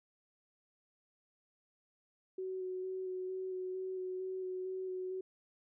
sine tone with vibrato, 372.6 Hz, F#4, 12 cents sharp, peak -37 dBFS, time 2.38-5.21 s, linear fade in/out 5 ms, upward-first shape square, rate 2.2 Hz, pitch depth 12 cents each way, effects none

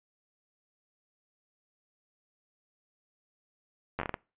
slowing click train, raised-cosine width 0.5 ms, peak -17 dBFS, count 7, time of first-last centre 3.99-4.142 s, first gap 10 ms, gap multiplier 1.37, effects noise-tail reverb RT60 0.3 s tail -23 dB re dry + resampled to 8000 Hz

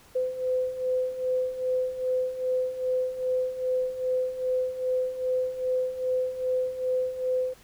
sine beating tone pair, 508 / 510.5 Hz, B4 / C5, +49 / -43 cents, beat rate 2.5 Hz, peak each -31 / -26 dBFS, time 0.15-7.54 s, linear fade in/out 10 ms, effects pink hiss -55 dBFS RMS until 7.63 s

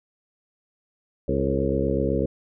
harmonic tone with a mistuned harmonic, 68 Hz, C#2, 33 cents flat, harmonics 1 / 2 / 3 / 4 / 5 / 6 / 7 / 8, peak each -29 / -29 / -29 / -29 / -29 / -29 / -29 / -29 dBFS, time 1.28-2.26 s, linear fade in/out 5 ms, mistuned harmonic 6, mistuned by +41 cents, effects none

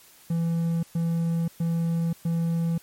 triangle tone bursts, 166.9 Hz, E3, 22 cents sharp, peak -20 dBFS, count 4, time 0.3-2.78 s, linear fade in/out 5 ms, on 530 ms, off 120 ms, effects white hiss -53 dBFS RMS until 2.82 s + MP3 64 kbps

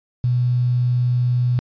sine tone with quantisation, 123.47 Hz, B2, in tune, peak -15 dBFS, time 0.24-1.59 s, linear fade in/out 0 ms, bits 7, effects resampled to 11025 Hz

